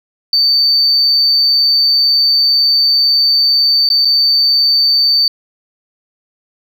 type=tone with dropouts; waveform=sine; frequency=4571 Hz; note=D8; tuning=48 cents flat; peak=-7 dBFS; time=0.33-5.28 s; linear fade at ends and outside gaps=2 ms; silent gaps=3.89-3.901 / 4.049-4.053 s; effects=tanh soft clip ceiling -4 dBFS